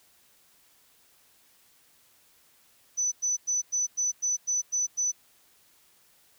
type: tone bursts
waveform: sine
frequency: 5990 Hz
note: F#8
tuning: 20 cents sharp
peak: -24 dBFS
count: 9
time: 2.97-5.12 s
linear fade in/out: 20 ms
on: 150 ms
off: 100 ms
effects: white hiss -62 dBFS RMS until 6.38 s